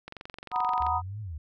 click train, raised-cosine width 0.3 ms, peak -24 dBFS, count 19, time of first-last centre 0.08-0.866 s, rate 22.9 Hz
sine chord, B major seventh, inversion second, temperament equal, 740 / 932.3 / 987.8 / 1244.5 Hz, F#5 / A#5 / B5 / D#6, 0 / 0 / 0 / 0 cents, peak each -30 dBFS, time 0.51-1.02 s, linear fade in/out 50 ms
sine exponential two-way sweep, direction up then down, 70.4 to 110 to 70.4 Hz, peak -34 dBFS, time 0.8-1.38 s, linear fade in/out 5 ms, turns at 1.21 s
effects none

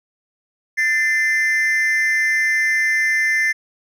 triangle tone pair together, 1776.9 / 2074 Hz, A6 / C7, +17 / -16 cents, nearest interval minor third, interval 267 cents, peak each -15 dBFS, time 0.77-3.53 s, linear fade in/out 20 ms, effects tanh soft clip ceiling -10 dBFS

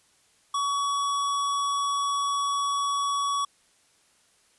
square tone, 1129 Hz, C#6, 31 cents sharp, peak -25 dBFS, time 0.54-3.45 s, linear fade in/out 5 ms, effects white hiss -63 dBFS RMS until 4.58 s + resampled to 24000 Hz

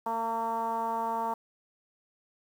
10% pulse tone with low-pass filter, 227.7 Hz, A#3, 40 cents flat, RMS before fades -31 dBFS, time 0.06-1.34 s, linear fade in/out 5 ms, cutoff 960 Hz, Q 5.4, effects 9-bit

